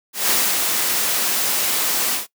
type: noise with ADSR envelope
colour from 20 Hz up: white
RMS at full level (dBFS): -17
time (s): 0.13-2.27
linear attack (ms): 160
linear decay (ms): 280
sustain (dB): -3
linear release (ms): 140
effects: noise-tail reverb RT60 0.1 s tail -19 dB re dry + high-pass 200 Hz 12 dB/octave